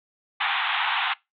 pink band-pass noise, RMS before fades -25 dBFS, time 0.4-1.14 s, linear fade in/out 10 ms, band 760 to 3700 Hz, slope 96 dB/octave, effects noise-tail reverb RT60 0.2 s tail -22 dB re dry

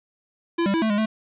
square tone with pitch steps, 338.3 / 197.5 / 328.5 / 220 / 205.9 / 218.7 Hz, E4 / G3 / E4 / A3 / G#3 / A3, +45 / +13 / -6 / 0 / -15 / -10 cents, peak -20 dBFS, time 0.58-1.06 s, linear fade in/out 10 ms, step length 80 ms, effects resampled to 8000 Hz + 8-bit

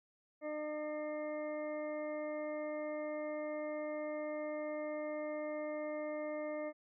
harmonic tone, 302.6 Hz, D#4, 48 cents flat, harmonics 1 / 2 / 3 / 4 / 6 / 7, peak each -44 / -39 / -55 / -52 / -56 / -52 dBFS, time 0.41-6.73 s, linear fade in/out 50 ms, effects none

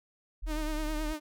sine exponential two-way sweep, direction down then up, 43.6 to 34.65 to 38.44 Hz, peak -32 dBFS, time 0.42-1.14 s, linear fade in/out 20 ms, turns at 0.69 s
sawtooth tone with vibrato, 307.6 Hz, D#4, 20 cents flat, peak -30 dBFS, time 0.46-1.2 s, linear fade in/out 50 ms, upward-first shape triangle, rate 9.4 Hz, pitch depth 52 cents each way
effects none

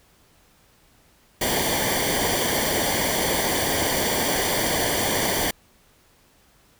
pink noise with comb filter, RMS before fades -23 dBFS, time 1.41-5.51 s, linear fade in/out 5 ms, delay 0.76 ms, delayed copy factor -0.75, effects pink hiss -58 dBFS RMS until 6.79 s

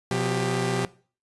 sawtooth tone cluster, 125.3 / 179.5 / 394.9 Hz, B2 / F3 / G4, +25 / +48 / +13 cents, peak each -24 dBFS, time 0.11-0.85 s, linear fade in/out 2 ms, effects noise-tail reverb RT60 0.4 s tail -20 dB re dry + resampled to 24000 Hz

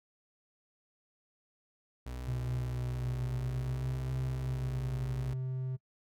35% pulse tone with vibrato, 61.2 Hz, B1, 15 cents flat, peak -37 dBFS, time 2.06-5.34 s, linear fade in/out 5 ms, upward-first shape sine, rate 0.59 Hz, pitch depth 71 cents each way
triangle tone with pitch glide, 123.47 to 129.61 Hz, B2 to C3, 0 to -16 cents, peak -31 dBFS, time 2.27-5.77 s, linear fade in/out 20 ms, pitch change +84 cents, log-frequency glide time 2.83-3.91 s
effects noise-tail reverb RT60 0.1 s tail -22 dB re dry

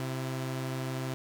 sawtooth tone pair together, 130.81 / 333.5 Hz, C3 / E4, 0 / +20 cents, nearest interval octave + major third, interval 1620 cents, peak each -29 / -37 dBFS, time 0-1.14 s, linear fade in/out 0 ms, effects none

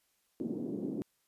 pink band-pass noise, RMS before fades -37 dBFS, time 0.4-1.02 s, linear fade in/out 0 ms, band 210 to 360 Hz, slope 24 dB/octave, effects white hiss -75 dBFS RMS until 1.27 s + resampled to 32000 Hz

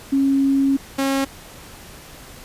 sine / sawtooth tone pair in turn, 273.5 / 271.9 Hz, C#4 / C#4, -23 / -33 cents, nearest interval unison, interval 10 cents, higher first, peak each -14 dBFS, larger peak neither, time 0.12-0.77 / 0.98-1.25 s, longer first, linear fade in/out 10 ms, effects pink hiss -41 dBFS RMS until 2.44 s + resampled to 32000 Hz

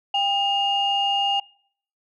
sine tone pair together, 796 / 2837 Hz, G5 / F7, +26 / +27 cents, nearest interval octave + minor seventh, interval 2201 cents, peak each -21 dBFS, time 0.14-1.4 s, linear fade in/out 5 ms, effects noise-tail reverb RT60 0.6 s tail -25 dB re dry + tanh soft clip ceiling -12 dBFS

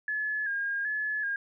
sine tone with vibrato, 1666 Hz, G#6, 5 cents sharp, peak -28 dBFS, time 0.08-1.36 s, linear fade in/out 2 ms, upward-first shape square, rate 1.3 Hz, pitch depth 48 cents each way, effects none

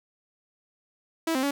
sawtooth tone with pitch steps, 326.5 / 261.5 / 282.3 Hz, E4 / C4 / C#4, -17 / -1 / +32 cents, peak -20 dBFS, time 1.27-1.51 s, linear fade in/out 5 ms, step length 80 ms, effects none

